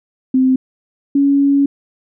sine tone pair in turn, 259.8 / 280 Hz, C4 / C#4, -12 / +18 cents, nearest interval minor second, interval 130 cents, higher second, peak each -9 dBFS, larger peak neither, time 0.34-0.56 / 1.15-1.66 s, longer second, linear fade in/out 5 ms, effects none

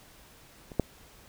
clicks, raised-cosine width 2 ms, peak -29 / -10 dBFS, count 2, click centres 0.718 / 0.797 s, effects pink hiss -55 dBFS RMS until 1.28 s

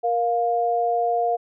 sine tone pair together, 470 / 703.3 Hz, A#4 / F5, +14 / +12 cents, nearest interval perfect fifth, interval 698 cents, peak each -24 / -20 dBFS, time 0.03-1.37 s, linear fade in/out 20 ms, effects none

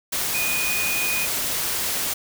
sine tone in noise, 2472 Hz, D#7, 12 cents flat, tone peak -24 dBFS, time 0.34-1.26 s, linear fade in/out 10 ms, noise white, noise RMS -25 dBFS, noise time 0.12-2.14 s, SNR -2 dB, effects none

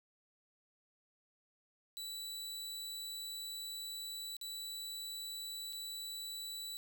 sawtooth tone with dropouts, 3950 Hz, B7, in tune, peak -39 dBFS, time 1.97-6.77 s, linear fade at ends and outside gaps 0 ms, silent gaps 4.367-4.413 / 5.726-5.731 s, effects none

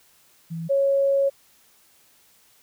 sine tone pair in turn, 164.81 / 552 Hz, E3 / C#5, 0 / -7 cents, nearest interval octave + major sixth, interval 2093 cents, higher second, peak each -28 / -17 dBFS, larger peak second, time 0.5-0.69 / 0.69-1.3 s, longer second, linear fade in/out 20 ms, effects white hiss -58 dBFS RMS until 2.62 s

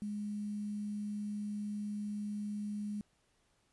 sine tone with quantisation, 207.7 Hz, G#3, in tune, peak -36 dBFS, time 0.02-3.01 s, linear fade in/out 0 ms, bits 10, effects pink hiss -74 dBFS RMS until 3.72 s + resampled to 24000 Hz

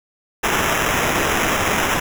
white noise with sample-and-hold, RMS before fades -19 dBFS, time 0.43-2 s, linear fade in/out 10 ms, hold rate 4410 Hz, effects none

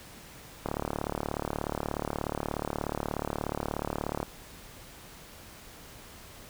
click train, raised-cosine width 1 ms, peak -16 dBFS, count 132, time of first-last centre 0.66-4.229 s, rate 36.7 Hz, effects pink hiss -49 dBFS RMS until 6.49 s

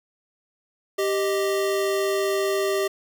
square tone pair together, 392 / 621.8 Hz, G4 / D#5, 0 / -1 cents, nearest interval minor sixth, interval 799 cents, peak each -23 / -28 dBFS, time 0.98-2.88 s, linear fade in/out 10 ms, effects 9-bit

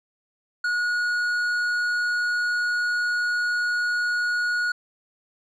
triangle tone with tanh clipping, 1451 Hz, F#6, 34 cents flat, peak -23 dBFS, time 0.64-4.72 s, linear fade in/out 5 ms, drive 12 dB, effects none

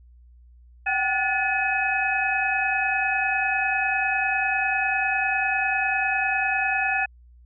sine tone cluster, 747 / 777 / 1454 / 1734 / 2540 Hz, F#5 / G5 / F#6 / A6 / D#7, +16 / -16 / -31 / -26 / +35 cents, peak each -33 / -27 / -30 / -26 / -25 dBFS, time 0.86-7.06 s, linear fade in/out 10 ms, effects added 60 Hz sine -48 dBFS peak until 7.45 s

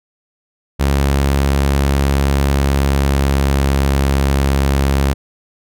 sawtooth tone with pitch glide, 69.3 to 68.7 Hz, C#2 to C#2, 0 to -15 cents, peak -8 dBFS, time 0.79-5.14 s, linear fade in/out 20 ms, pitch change -15 cents, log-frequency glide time 2.48-3.79 s, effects none

